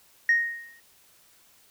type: tone with exponential decay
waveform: sine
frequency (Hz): 1864.7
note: A#6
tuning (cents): 0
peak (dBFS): -14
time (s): 0.29-0.8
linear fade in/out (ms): 2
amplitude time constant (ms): 110
effects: tanh soft clip ceiling -14 dBFS + white hiss -59 dBFS RMS until 1.7 s